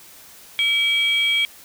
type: tone pair together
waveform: sine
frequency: 2304 / 3258 Hz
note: D7 / G#7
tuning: -34 / -34 cents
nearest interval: tritone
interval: 600 cents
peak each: -18 dBFS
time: 0.59-1.45 s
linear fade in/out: 0 ms
effects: tanh soft clip ceiling -11 dBFS + white hiss -45 dBFS RMS until 1.64 s